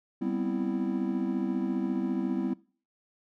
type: chord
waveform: triangle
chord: C major seventh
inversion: second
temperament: equal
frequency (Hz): 196 / 246.9 / 261.6 / 329.6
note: G3 / B3 / C4 / E4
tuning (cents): 0 / 0 / 0 / 0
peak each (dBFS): -31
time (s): 0.21-2.54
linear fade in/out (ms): 10
effects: noise-tail reverb RT60 0.4 s tail -21 dB re dry